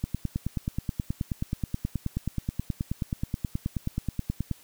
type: click train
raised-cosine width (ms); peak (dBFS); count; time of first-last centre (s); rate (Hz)
5; -15; 43; 0.04-4.513; 9.39
effects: white hiss -55 dBFS RMS until 4.63 s